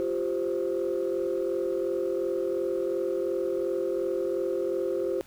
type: chord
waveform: sine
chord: F suspended second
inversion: none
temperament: equal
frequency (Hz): 349.2 / 392 / 523.3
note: F4 / G4 / C5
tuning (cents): 0 / 0 / 0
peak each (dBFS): -29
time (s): 0-5.21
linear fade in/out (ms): 0
effects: tanh soft clip ceiling -20 dBFS + pink hiss -55 dBFS RMS until 5.26 s